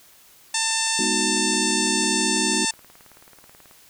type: harmonic tone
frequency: 894 Hz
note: A5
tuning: 27 cents sharp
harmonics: 1 / 2 / 3 / 4 / 5 / 6 / 7 / 8 / 9 / 10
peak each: -30 / -30 / -30 / -30 / -30 / -30 / -30 / -30 / -30 / -30 dBFS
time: 0.54-2.71 s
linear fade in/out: 5 ms
type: chord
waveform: sine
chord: G# minor seventh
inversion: none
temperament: equal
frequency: 207.7 / 246.9 / 311.1 / 370 Hz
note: G#3 / B3 / D#4 / F#4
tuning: 0 / 0 / 0 / 0 cents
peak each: -29 dBFS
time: 0.99-2.65 s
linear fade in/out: 2 ms
type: click train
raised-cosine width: 0.5 ms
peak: -33 dBFS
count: 26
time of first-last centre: 2.36-3.711 s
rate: 18.5 Hz
effects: white hiss -52 dBFS RMS until 3.89 s